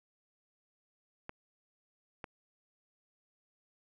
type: clicks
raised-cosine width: 0.5 ms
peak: -26 dBFS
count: 2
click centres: 1.294 / 2.242 s
effects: none